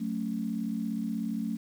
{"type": "chord", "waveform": "sine", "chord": "F# minor", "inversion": "none", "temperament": "just", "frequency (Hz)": [185, 222, 277.5], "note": ["F#3", "A3", "C#4"], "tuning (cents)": [0, 16, 2], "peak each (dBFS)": [-36, -31, -37], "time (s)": [0, 1.57], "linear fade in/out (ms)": 10, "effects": ["9-bit"]}